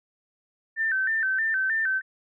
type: tone with vibrato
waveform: sine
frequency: 1661.2 Hz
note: G#6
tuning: in tune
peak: -22 dBFS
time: 0.76-2.02 s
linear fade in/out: 50 ms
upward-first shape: square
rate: 3.2 Hz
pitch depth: 130 cents each way
effects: none